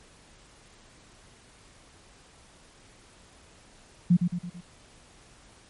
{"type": "tone with echo", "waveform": "sine", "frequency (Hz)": 175.7, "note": "F3", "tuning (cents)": 11, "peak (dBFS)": -15, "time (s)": [4.1, 4.17], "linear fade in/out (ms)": 10, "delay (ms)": 110, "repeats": 4, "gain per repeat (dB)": -6, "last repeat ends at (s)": 4.61, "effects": ["pink hiss -55 dBFS RMS until 5.69 s", "MP3 48 kbps"]}